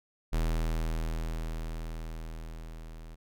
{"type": "tone with level ramp", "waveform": "square", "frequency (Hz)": 40.38, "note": "E1", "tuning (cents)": -35, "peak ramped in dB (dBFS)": [-26, -44], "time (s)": [0.32, 3.16], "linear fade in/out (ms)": 20, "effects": []}